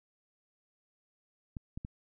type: clicks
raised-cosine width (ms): 5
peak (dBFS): -27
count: 3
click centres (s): 1.568 / 1.775 / 1.849
effects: none